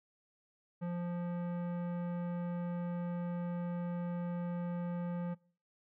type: tone with tanh clipping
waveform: sine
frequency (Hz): 174.61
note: F3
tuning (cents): 0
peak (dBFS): -37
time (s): 0.81-5.35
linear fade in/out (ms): 20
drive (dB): 16
effects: noise-tail reverb RT60 0.5 s tail -25 dB re dry